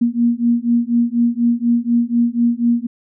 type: beating tone pair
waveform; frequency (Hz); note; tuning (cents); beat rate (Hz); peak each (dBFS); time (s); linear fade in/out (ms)
sine; 234.7 / 238.8; A#3 / A#3; +12 / +42; 4.1; -16; 0.01-2.87; 10
effects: none